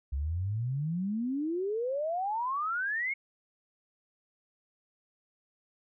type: exponential sweep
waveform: sine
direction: up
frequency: 65.41 to 2217 Hz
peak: -29 dBFS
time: 0.12-3.14 s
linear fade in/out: 10 ms
effects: none